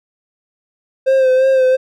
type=tone with vibrato; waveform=triangle; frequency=523.3 Hz; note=C5; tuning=in tune; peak=-7 dBFS; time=1.06-1.77 s; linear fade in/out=20 ms; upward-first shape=sine; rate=2.9 Hz; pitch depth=35 cents each way; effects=none